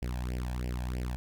sawtooth tone with flanger, 61.74 Hz, B1, in tune, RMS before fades -34 dBFS, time 0.02-1.16 s, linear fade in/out 0 ms, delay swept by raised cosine 0.38 to 1.24 ms, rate 3.1 Hz, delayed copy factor +0.9, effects none

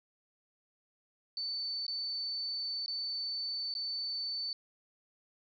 sine tone with dropouts, 4518 Hz, C#8, 32 cents sharp, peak -34 dBFS, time 1.37-4.53 s, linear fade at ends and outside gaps 1 ms, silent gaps 1.866-1.88 / 2.861-2.88 / 3.74-3.751 s, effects none

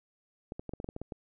clicks, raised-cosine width 2 ms, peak -25 dBFS, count 10, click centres 0.521 / 0.595 / 0.693 / 0.736 / 0.801 / 0.844 / 0.889 / 0.964 / 1.016 / 1.122 s, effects none

